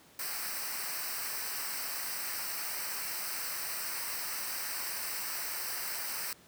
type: noise with comb filter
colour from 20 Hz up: white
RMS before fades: -37 dBFS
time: 0.19-6.33 s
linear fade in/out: 2 ms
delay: 0.29 ms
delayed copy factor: -0.8
effects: pink hiss -59 dBFS RMS until 6.47 s + high-pass 100 Hz 12 dB/octave